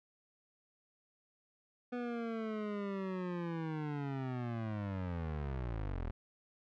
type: linear sweep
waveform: 25% pulse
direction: down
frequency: 246.9 to 37.79 Hz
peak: -33 dBFS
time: 1.92-6.11 s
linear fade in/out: 10 ms
effects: low-pass 2000 Hz 12 dB/octave